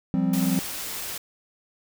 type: chord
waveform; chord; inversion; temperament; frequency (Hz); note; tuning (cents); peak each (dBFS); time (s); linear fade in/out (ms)
triangle; F suspended second; none; equal with one note detuned; 174.61 / 195.21 / 261.6; F3 / G3 / C4; 0 / -7 / 0; -23; 0.14-0.59; 0
type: noise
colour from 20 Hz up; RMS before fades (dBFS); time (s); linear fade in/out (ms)
white; -33; 0.33-1.18; 5
effects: none